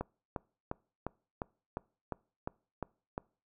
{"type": "click train", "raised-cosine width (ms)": 1, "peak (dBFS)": -21, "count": 10, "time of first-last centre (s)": [0.01, 3.179], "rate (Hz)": 2.84, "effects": ["noise-tail reverb RT60 0.4 s tail -25 dB re dry"]}